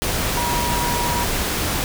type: tone in noise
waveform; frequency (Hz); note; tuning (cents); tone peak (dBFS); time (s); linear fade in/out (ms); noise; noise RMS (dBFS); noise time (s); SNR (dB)
sine; 959; A#5; +49; -23; 0.37-1.24; 0; pink; -22; 0.02-1.84; -4
effects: none